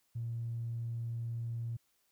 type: tone with tanh clipping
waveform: triangle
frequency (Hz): 116.54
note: A#2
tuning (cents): 0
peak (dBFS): -35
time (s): 0.15-1.77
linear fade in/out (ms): 10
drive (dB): 4
effects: white hiss -75 dBFS RMS until 2.11 s